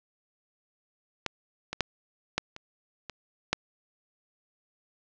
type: clicks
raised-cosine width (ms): 0.2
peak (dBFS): -11 / -16 / -7 / -8 / -24 / -20 / -6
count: 7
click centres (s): 1.263 / 1.73 / 1.807 / 2.38 / 2.564 / 3.097 / 3.53
effects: low-pass 6000 Hz 12 dB/octave